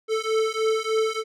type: beating tone pair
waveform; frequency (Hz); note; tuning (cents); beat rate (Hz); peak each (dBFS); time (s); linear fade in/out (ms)
square; 438.9 / 442.2; A4 / A4; -4 / +9; 3.3; -25; 0.08-1.24; 50
effects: low-pass 7000 Hz 12 dB/octave